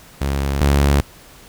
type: tone pair in turn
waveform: sawtooth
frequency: 69.3 / 70.59 Hz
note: C#2 / C#2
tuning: 0 / +32 cents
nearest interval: unison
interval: 32 cents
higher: second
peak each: -14 / -8 dBFS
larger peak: second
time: 0.21-0.61 / 0.61-1.01 s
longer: neither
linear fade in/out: 5 ms
effects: pink hiss -44 dBFS RMS until 1.48 s